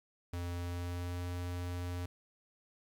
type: tone with pitch glide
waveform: square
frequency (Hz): 87.31 to 88.58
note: F2 to F2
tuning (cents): 0 to +25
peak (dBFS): -37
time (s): 0.33-2.06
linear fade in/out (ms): 5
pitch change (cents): +25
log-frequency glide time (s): 0.54-1.24
effects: 11-bit